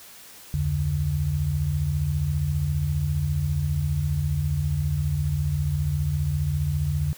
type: tone cluster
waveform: sine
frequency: 70.2 / 85 / 145.2 Hz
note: C#2 / F2 / D3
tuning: +22 / -46 / -19 cents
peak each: -31 / -26 / -24 dBFS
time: 0.54-7.13 s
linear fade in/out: 0 ms
effects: white hiss -46 dBFS RMS until 7.17 s